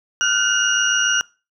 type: tone cluster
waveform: sine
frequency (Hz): 1412 / 1519 / 2854 / 5810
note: F6 / F#6 / F7 / F#8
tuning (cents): +19 / +45 / +37 / -32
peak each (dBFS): -21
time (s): 0.21-1.21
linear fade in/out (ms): 0
effects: noise-tail reverb RT60 0.3 s tail -22 dB re dry